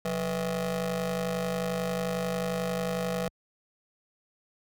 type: ring-modulated tone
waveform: 25% pulse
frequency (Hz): 156.2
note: D#3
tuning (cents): +7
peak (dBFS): -21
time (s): 0.05-3.28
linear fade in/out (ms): 2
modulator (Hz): 338
effects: high-pass 60 Hz 12 dB/octave